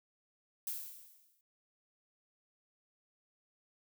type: noise with exponential decay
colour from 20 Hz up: violet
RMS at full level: -37 dBFS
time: 0.67-1.41 s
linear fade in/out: 2 ms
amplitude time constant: 160 ms
effects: none